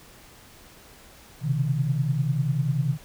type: tone cluster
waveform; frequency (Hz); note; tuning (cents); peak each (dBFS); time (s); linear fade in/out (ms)
sine; 128.1 / 138.2 / 158.3; C3 / C#3 / D#3; -36 / -5 / +30; -26; 1.41-2.98; 50
effects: pink hiss -50 dBFS RMS until 3.04 s